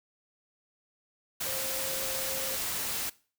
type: tone in noise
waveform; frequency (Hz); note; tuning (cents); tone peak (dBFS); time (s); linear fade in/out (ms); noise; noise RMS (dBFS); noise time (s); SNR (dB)
sine; 531; C5; +25; -39; 1.46-2.56; 10; white; -33; 1.4-3.1; -9
effects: noise-tail reverb RT60 0.4 s tail -21 dB re dry